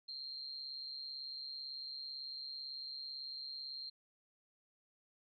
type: tone with amplitude modulation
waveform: sine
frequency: 4186 Hz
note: C8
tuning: in tune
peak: -40 dBFS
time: 0.08-3.9 s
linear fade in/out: 10 ms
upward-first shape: sine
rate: 138 Hz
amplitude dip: 70%
effects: none